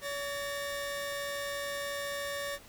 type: tone pair together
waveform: sawtooth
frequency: 567.8 / 1820 Hz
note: C#5 / A#6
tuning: +41 / -42 cents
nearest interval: octave + minor sixth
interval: 2017 cents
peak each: -32 / -36 dBFS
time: 0.01-2.59 s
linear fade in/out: 50 ms
effects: pink hiss -54 dBFS RMS until 2.68 s